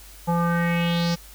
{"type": "tone with low-pass filter sweep", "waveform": "square", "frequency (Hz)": 170.7, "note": "F3", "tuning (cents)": -39, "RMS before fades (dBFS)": -22, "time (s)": [0.27, 1.16], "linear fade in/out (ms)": 20, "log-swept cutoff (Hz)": [880, 5500], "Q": 3.9, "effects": ["added 50 Hz sine -45 dBFS peak until 1.34 s", "white hiss -47 dBFS RMS until 1.34 s"]}